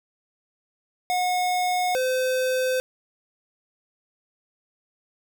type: tone pair in turn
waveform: square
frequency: 726 / 513.4 Hz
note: F#5 / C5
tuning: -33 / -33 cents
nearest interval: tritone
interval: 600 cents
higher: first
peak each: -22 dBFS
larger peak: neither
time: 1.1-1.95 / 1.95-2.8 s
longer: neither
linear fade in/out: 0 ms
effects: none